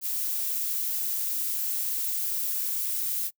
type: noise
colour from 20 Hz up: violet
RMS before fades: -29 dBFS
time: 0.01-3.31 s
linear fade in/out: 50 ms
effects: noise-tail reverb RT60 0.1 s tail -25 dB re dry